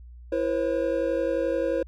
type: tone cluster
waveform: triangle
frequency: 333.4 / 485.6 / 537 Hz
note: E4 / B4 / C5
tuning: +20 / -29 / +45 cents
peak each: -27 / -26 / -24 dBFS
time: 0.32-1.83 s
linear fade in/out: 5 ms
effects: added 60 Hz sine -42 dBFS peak until 1.87 s